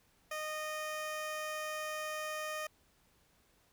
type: tone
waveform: 15% pulse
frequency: 616 Hz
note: D#5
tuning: 17 cents flat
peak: -31 dBFS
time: 0.31-2.67 s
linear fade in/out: 5 ms
effects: pink hiss -70 dBFS RMS until 3.72 s